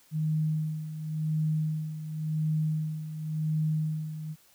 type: tone with tremolo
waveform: sine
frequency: 155.56 Hz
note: D#3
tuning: in tune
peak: -24 dBFS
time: 0.11-4.36 s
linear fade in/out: 50 ms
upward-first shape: sine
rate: 0.92 Hz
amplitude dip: 70%
effects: white hiss -61 dBFS RMS until 4.54 s